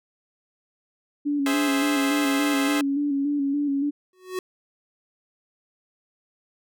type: tone with vibrato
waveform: sine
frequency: 283.9 Hz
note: C#4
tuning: 41 cents sharp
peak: -21 dBFS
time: 1.25-3.91 s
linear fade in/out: 20 ms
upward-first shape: square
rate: 3.5 Hz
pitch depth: 38 cents each way
type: chord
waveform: 10% pulse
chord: Ab augmented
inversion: none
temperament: equal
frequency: 415.3 / 523.3 / 659.3 Hz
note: Ab4 / C5 / E5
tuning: 0 / 0 / 0 cents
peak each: -21 dBFS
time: 1.46-2.81 s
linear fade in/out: 2 ms
type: tone with exponential growth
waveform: square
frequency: 370 Hz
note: F#4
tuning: in tune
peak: -24 dBFS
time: 4.13-4.39 s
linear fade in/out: 2 ms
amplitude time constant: 55 ms
effects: none